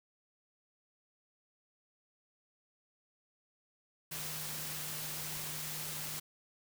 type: tone in noise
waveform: sine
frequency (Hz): 153.4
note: D#3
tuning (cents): -24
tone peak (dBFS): -49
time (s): 4.11-6.2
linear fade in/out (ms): 10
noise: white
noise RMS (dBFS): -41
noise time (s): 4.11-6.2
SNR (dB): -11
effects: none